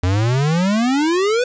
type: exponential sweep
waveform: square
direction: up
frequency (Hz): 87.31 to 508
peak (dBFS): -15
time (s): 0.03-1.44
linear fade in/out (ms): 5
effects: resampled to 16000 Hz + 7-bit